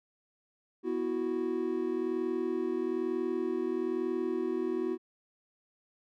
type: chord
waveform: triangle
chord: B suspended fourth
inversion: none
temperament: just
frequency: 246.9 / 329.3 / 370.4 Hz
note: B3 / E4 / F#4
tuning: 0 / -2 / +2 cents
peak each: -35 / -32 / -30 dBFS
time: 0.83-4.98 s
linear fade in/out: 50 ms
effects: none